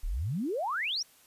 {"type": "exponential sweep", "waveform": "sine", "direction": "up", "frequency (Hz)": [30.63, 5950], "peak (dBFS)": -29, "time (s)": [0.03, 1.03], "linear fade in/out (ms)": 10, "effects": ["white hiss -60 dBFS RMS until 1.26 s", "resampled to 32000 Hz"]}